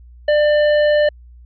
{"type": "tone with tanh clipping", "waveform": "sine", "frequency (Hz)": 596, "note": "D5", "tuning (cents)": 25, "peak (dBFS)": -13, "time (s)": [0.28, 1.09], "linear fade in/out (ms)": 5, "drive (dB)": 13, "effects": ["added 60 Hz sine -39 dBFS peak until 1.45 s", "resampled to 11025 Hz"]}